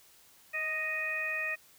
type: harmonic tone with a mistuned harmonic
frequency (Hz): 622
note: D#5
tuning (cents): -1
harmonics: 1 / 2 / 3 / 4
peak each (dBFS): -43 / -45 / -34 / -34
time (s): 0.53-1.56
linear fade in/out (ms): 20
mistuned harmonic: 1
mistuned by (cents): +23
effects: white hiss -60 dBFS RMS until 1.78 s